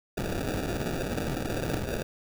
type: noise with sample-and-hold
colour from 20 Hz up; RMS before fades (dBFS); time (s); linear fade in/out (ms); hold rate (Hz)
white; -31; 0.17-2.03; 10; 1050
effects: none